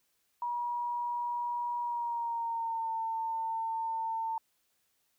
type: tone with pitch glide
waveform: sine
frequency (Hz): 960 to 900.9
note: B5 to A5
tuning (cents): -49 to +41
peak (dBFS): -31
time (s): 0.42-4.38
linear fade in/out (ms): 2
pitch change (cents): -110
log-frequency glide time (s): 1.8-2.9
effects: white hiss -75 dBFS RMS until 5.18 s